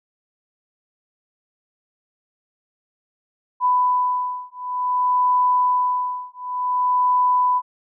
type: beating tone pair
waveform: sine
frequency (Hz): 996 / 996.55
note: B5 / B5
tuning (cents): +14 / +15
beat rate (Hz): 0.55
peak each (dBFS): -20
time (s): 3.6-7.62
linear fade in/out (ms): 50
effects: none